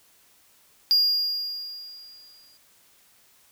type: tone with exponential decay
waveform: triangle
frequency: 4827 Hz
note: D8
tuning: 47 cents sharp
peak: -14 dBFS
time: 0.91-2.57 s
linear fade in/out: 0 ms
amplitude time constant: 360 ms
effects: white hiss -59 dBFS RMS until 3.51 s